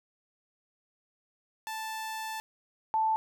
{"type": "tone pair in turn", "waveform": ["sawtooth", "sine"], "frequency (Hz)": [880, 880], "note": ["A5", "A5"], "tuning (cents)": [0, 0], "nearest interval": "unison", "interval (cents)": 0, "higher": "neither", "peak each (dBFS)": [-31, -24], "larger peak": "second", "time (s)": [[1.67, 2.4], [2.94, 3.16]], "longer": "first", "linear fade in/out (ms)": 0, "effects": []}